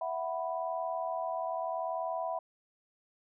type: chord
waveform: sine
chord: E suspended second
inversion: none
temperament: equal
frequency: 659.3 / 740 / 987.8 Hz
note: E5 / F#5 / B5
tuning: 0 / 0 / 0 cents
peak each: -35 / -37 / -38 dBFS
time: 0.01-2.39 s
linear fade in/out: 5 ms
effects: none